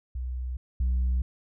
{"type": "tone pair in turn", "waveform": "sine", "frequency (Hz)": [62.7, 62.7], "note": ["B1", "B1"], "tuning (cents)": [27, 27], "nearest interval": "unison", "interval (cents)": 0, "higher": "neither", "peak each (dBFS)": [-29, -20], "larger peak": "second", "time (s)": [[0.15, 0.57], [0.8, 1.22]], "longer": "neither", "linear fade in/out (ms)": 5, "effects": ["tanh soft clip ceiling -21 dBFS"]}